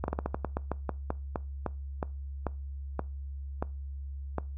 slowing click train, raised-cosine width 1 ms, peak -16 dBFS, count 18, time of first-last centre 0.04-4.383 s, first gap 41 ms, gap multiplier 1.2, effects noise-tail reverb RT60 0.3 s tail -22 dB re dry + added 69 Hz sine -36 dBFS peak until 4.57 s

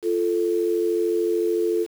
sine tone pair together, 346.2 / 439.7 Hz, F4 / A4, -15 / -1 cents, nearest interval major third, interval 414 cents, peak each -22 dBFS, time 0.02-1.87 s, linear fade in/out 50 ms, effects 7-bit

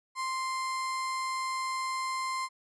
35% pulse tone, 1046.5 Hz, C6, in tune, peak -29 dBFS, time 0.15-2.49 s, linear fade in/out 50 ms, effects resampled to 24000 Hz

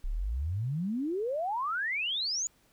sine exponential sweep, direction up, 31.09 to 7040 Hz, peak -29 dBFS, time 0.04-2.47 s, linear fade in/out 0 ms, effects pink hiss -66 dBFS RMS until 2.72 s

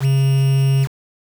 triangle tone with quantisation, 135.7 Hz, C#3, 36 cents flat, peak -10 dBFS, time 0-0.88 s, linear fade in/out 50 ms, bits 5, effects none

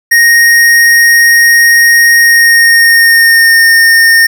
square tone with pitch glide, 1864.7 to 1829.5 Hz, A#6 to A#6, 0 to -33 cents, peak -3 dBFS, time 0.11-4.27 s, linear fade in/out 10 ms, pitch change -33 cents, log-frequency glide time 2.17-3.64 s, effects none

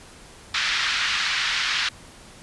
pink band-pass noise, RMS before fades -24 dBFS, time 0.54-1.89 s, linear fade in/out 5 ms, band 1400 to 4900 Hz, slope 24 dB/octave, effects pink hiss -46 dBFS RMS until 2.42 s + resampled to 24000 Hz

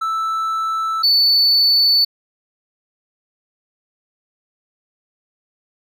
triangle tone pair in turn, 1318.5 / 4484 Hz, E6 / C#8, 0 / +19 cents, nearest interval octave + major sixth, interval 2119 cents, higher second, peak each -16 / -9 dBFS, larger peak second, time 0.01-1.03 / 1.03-2.05 s, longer neither, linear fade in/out 10 ms, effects tanh soft clip ceiling -5 dBFS

